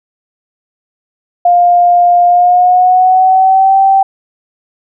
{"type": "tone with pitch glide", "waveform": "sine", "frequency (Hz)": [704, 776.6], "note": ["F5", "G5"], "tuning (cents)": [14, -16], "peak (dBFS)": -4, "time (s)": [1.45, 4.03], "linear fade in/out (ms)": 5, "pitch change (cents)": 170, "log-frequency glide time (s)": [2.26, 3.77], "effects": []}